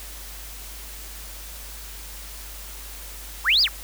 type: linear two-way sweep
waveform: sine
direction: up then down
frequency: 808 to 5150 to 808 Hz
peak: -15 dBFS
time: 3.44-3.69 s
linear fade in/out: 50 ms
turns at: 3.62 s
effects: added 50 Hz sine -39 dBFS peak until 3.83 s + white hiss -40 dBFS RMS until 3.83 s